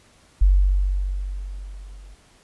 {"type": "tone with level ramp", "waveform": "sine", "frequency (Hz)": 47.39, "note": "F#1", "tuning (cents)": 42, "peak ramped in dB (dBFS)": [-10, -40], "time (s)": [0.41, 2.15], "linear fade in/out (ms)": 10, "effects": ["pink hiss -55 dBFS RMS until 2.43 s", "resampled to 24000 Hz"]}